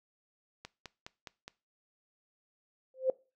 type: click train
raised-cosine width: 0.2 ms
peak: -26 dBFS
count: 5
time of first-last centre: 0.65-1.48 s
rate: 4.82 Hz
type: tone with exponential growth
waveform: sine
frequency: 521 Hz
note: C5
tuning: 7 cents flat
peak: -21 dBFS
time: 2.94-3.1 s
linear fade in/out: 2 ms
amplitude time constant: 34 ms
effects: noise-tail reverb RT60 0.3 s tail -21 dB re dry